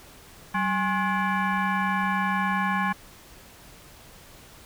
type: tone with frequency modulation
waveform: sine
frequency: 440 Hz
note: A4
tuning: in tune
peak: -22 dBFS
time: 0.54-2.93 s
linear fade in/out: 10 ms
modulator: 631 Hz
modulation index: 2.4
effects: pink hiss -49 dBFS RMS until 4.65 s